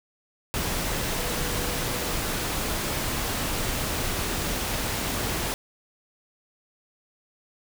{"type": "tone in noise", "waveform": "sine", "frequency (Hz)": 489.4, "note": "B4", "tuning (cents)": -16, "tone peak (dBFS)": -38, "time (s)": [1.18, 2.13], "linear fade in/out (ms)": 0, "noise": "pink", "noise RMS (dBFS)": -28, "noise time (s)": [0.54, 5.54], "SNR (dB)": -13, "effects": []}